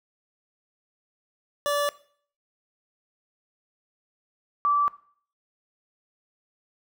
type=tone pair in turn; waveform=25% pulse / sine; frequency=579 / 1160.8 Hz; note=D5 / D6; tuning=-25 / -21 cents; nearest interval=octave; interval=1204 cents; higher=second; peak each=-19 dBFS; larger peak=neither; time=1.66-1.89 / 4.65-4.88 s; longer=neither; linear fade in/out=0 ms; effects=noise-tail reverb RT60 0.5 s tail -18 dB re dry